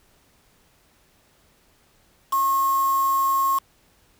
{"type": "tone with quantisation", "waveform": "sine", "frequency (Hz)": 1083, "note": "C#6", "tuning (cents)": -41, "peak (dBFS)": -18, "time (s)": [2.32, 3.59], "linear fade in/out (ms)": 10, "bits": 5, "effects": ["pink hiss -60 dBFS RMS until 4.19 s"]}